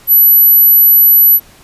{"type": "tone", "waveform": "sine", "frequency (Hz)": 11840, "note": "F#9", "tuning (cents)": 0, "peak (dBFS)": -3, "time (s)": [0.07, 1.4], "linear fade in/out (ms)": 50, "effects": ["pink hiss -42 dBFS RMS until 1.63 s", "resampled to 32000 Hz"]}